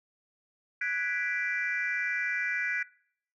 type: chord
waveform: sine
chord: G# half-diminished seventh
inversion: third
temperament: equal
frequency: 1480 / 1661.2 / 1975.5 / 2349 Hz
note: F#6 / G#6 / B6 / D7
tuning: 0 / 0 / 0 / 0 cents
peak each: -34 / -34 / -32 / -35 dBFS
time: 0.81-2.83 s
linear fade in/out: 5 ms
effects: noise-tail reverb RT60 0.6 s tail -21 dB re dry + tanh soft clip ceiling -20 dBFS